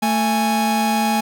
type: tone pair together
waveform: 45% pulse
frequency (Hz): 222.1 / 830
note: A3 / G#5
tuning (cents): +16 / -1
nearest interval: octave + major seventh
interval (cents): 2283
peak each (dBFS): -19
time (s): 0.02-1.21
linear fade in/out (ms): 10
effects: none